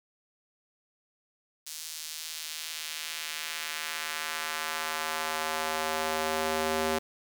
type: tone with high-pass filter sweep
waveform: square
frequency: 78.8 Hz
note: D#2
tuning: 23 cents sharp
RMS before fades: -33 dBFS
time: 1.66-6.99 s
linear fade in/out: 10 ms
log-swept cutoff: 5500 to 380 Hz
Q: 0.95
effects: none